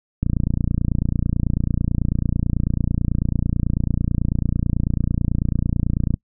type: click train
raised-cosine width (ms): 5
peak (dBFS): -7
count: 173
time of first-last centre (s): 0.23-6.141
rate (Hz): 29.1
effects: noise-tail reverb RT60 0.1 s tail -25 dB re dry